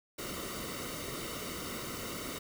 pink noise with comb filter, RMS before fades -40 dBFS, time 0.18-2.39 s, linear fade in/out 10 ms, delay 1.2 ms, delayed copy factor -0.7, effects none

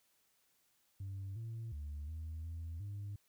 sine tone with pitch steps, 97.2 / 113.6 / 73.3 / 79.6 / 82.4 / 101.3 Hz, G2 / A#2 / D2 / D#2 / E2 / G#2, -14 / -44 / -3 / +40 / 0 / -43 cents, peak -39 dBFS, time 1-3.16 s, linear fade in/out 5 ms, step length 360 ms, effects tanh soft clip ceiling -39 dBFS + white hiss -75 dBFS RMS until 3.28 s

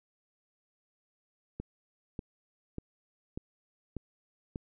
click train, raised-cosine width 3 ms, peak -24 dBFS, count 6, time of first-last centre 1.6-4.559 s, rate 1.69 Hz, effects none

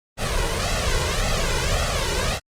pink noise with flanger, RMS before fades -22 dBFS, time 0.17-2.4 s, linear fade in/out 50 ms, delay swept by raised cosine 1.5 to 2.06 ms, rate 1.8 Hz, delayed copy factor +0.85, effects low-pass 8000 Hz 12 dB/octave + Opus 32 kbps

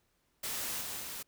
white noise with level steps, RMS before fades -37 / -40 / -42 dBFS, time 0.43-1.23 s, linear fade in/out 10 ms, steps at 0.81 / 1 s, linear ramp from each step 2 ms, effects pink hiss -75 dBFS RMS until 1.27 s

